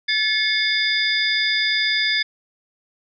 sine tone cluster, 1733 / 2175 / 3548 / 4916 Hz, A6 / C#7 / A7 / D#8, -27 / -33 / +14 / -22 cents, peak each -23 dBFS, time 0.08-2.23 s, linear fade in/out 10 ms, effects none

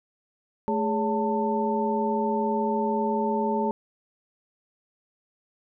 sine tone cluster, 218.5 / 414.3 / 564 / 891 Hz, A3 / G#4 / C#5 / A5, -12 / -4 / +30 / +22 cents, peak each -27 / -28 / -32 / -27 dBFS, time 0.68-3.71 s, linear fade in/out 0 ms, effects none

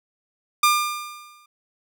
sawtooth tone with exponential decay, 1200 Hz, D6, 37 cents sharp, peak -9 dBFS, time 0.63-1.46 s, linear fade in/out 5 ms, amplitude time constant 180 ms, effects none

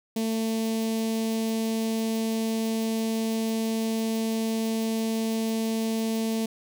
sawtooth tone with notch filter, 223.5 Hz, A3, 27 cents sharp, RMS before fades -27 dBFS, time 0.16-6.46 s, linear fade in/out 5 ms, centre 1400 Hz, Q 0.54, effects none

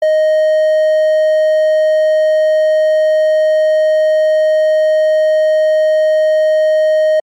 triangle tone, 622.3 Hz, D#5, in tune, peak -6 dBFS, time 0.02-7.2 s, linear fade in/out 5 ms, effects MP3 64 kbps

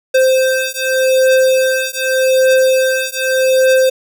square beating tone pair, 521 / 521.84 Hz, C5 / C5, -7 / -5 cents, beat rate 0.84 Hz, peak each -14 dBFS, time 0.14-3.9 s, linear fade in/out 10 ms, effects none

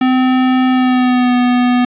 square tone with pitch glide, 256.8 to 246.8 Hz, C4 to B3, -32 to -1 cents, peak -10 dBFS, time 0.01-1.85 s, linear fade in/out 5 ms, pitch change -69 cents, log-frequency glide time 0.71-1.35 s, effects resampled to 8000 Hz + 7-bit

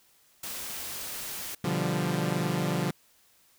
white noise, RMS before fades -37 dBFS, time 0.43-1.55 s, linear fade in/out 5 ms
sawtooth chord, G dominant seventh, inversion first, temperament equal with one note detuned, 123.47 / 146.83 / 174.61 / 196.56 Hz, B2 / D3 / F3 / G3, 0 / 0 / 0 / +5 cents, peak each -32 / -27 / -26 / -30 dBFS, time 1.64-2.91 s, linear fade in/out 5 ms
effects white hiss -63 dBFS RMS until 3.58 s

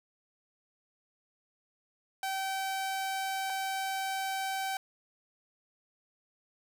sawtooth tone pair in turn, 771 / 771 Hz, G5 / G5, -29 / -29 cents, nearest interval unison, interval 0 cents, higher neither, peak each -28 dBFS, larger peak neither, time 2.23-3.5 / 3.5-4.77 s, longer neither, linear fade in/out 2 ms, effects none

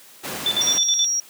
pink noise, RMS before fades -29 dBFS, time 0.23-0.79 s, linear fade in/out 20 ms
sine tone with tremolo, 3520 Hz, A7, in tune, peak -17 dBFS, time 0.46-1.06 s, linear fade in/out 2 ms, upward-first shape square, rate 9.4 Hz, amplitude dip 80%
sine tone, 5660 Hz, F8, 22 cents sharp, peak -19 dBFS, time 0.61-1.2 s, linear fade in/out 2 ms
effects white hiss -47 dBFS RMS until 1.29 s + high-pass 200 Hz 12 dB/octave

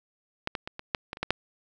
clicks, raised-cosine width 0.3 ms, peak -12 / -14 / -19 / -21 / -9 / -18 / -25 / -12 / -6 dBFS, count 9, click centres 0.474 / 0.552 / 0.675 / 0.794 / 0.948 / 1.131 / 1.171 / 1.23 / 1.306 s, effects none

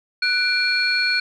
sine tone cluster, 1486 / 2360 / 4325 Hz, F#6 / D7 / C#8, +7 / +8 / -43 cents, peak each -21 dBFS, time 0.22-1.2 s, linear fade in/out 5 ms, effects tanh soft clip ceiling -9 dBFS

